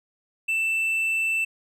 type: tone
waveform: triangle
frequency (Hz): 2660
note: E7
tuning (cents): +15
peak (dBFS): -20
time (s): 0.48-1.45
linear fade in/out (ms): 10
effects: none